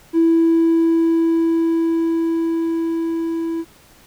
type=tone with level ramp; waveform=triangle; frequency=330 Hz; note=E4; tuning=2 cents sharp; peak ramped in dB=-7 to -18 dBFS; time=0.13-3.65 s; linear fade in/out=50 ms; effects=tanh soft clip ceiling -8 dBFS + pink hiss -49 dBFS RMS until 4.06 s